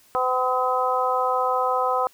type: harmonic tone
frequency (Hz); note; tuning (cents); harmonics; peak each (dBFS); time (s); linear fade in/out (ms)
254.4; C4; -48; 2 / 3 / 4 / 5; -25 / -25 / -25 / -25; 0.15-2.07; 0
effects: white hiss -56 dBFS RMS until 2.13 s